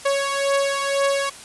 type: beating tone pair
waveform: sawtooth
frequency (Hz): 554.4 / 556.4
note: C#5 / C#5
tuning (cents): 0 / +6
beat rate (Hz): 2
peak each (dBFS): -17 / -20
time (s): 0.05-1.3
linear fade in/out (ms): 10
effects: white hiss -40 dBFS RMS until 1.44 s + resampled to 24000 Hz